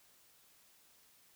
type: silence
effects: white hiss -66 dBFS RMS until 1.35 s